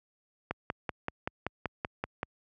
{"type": "click train", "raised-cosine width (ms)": 0.5, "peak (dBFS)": -16, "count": 10, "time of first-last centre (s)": [0.51, 2.231], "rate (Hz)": 5.23, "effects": ["high-pass 60 Hz 12 dB/octave"]}